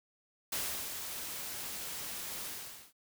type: noise with ADSR envelope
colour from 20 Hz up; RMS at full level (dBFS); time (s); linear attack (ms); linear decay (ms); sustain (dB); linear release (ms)
white; -35; 0.52-2.93; 6; 360; -6; 470
effects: none